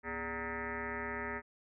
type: tone with frequency modulation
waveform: sine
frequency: 1100 Hz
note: C#6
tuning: 14 cents flat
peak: -36 dBFS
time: 0.03-1.42 s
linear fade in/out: 50 ms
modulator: 172 Hz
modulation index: 5.6
effects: none